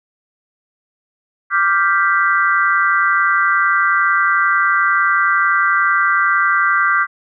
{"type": "chord", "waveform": "sine", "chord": "G dominant seventh", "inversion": "second", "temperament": "equal", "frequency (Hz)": [1174.7, 1396.9, 1568, 1975.5], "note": ["D6", "F6", "G6", "B6"], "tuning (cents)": [0, 0, 0, 0], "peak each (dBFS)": [-16, -18, -16, -21], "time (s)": [1.5, 7.07], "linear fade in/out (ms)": 50, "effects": []}